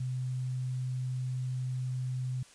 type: tone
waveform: sine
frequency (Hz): 127.7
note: C3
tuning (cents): -42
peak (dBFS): -31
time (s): 0-2.43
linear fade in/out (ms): 5
effects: white hiss -57 dBFS RMS until 2.54 s + resampled to 22050 Hz